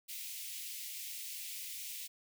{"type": "high-pass noise", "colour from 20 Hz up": "white", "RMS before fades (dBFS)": -44, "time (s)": [0.08, 2.08], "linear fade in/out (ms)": 20, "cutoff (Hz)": 2100, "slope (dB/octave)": 48, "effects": []}